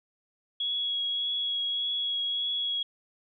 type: tone with vibrato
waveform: sine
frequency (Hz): 3336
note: G#7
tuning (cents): +7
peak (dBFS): -27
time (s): 0.6-2.83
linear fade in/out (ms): 5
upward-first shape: triangle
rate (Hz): 1.7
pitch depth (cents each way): 15
effects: none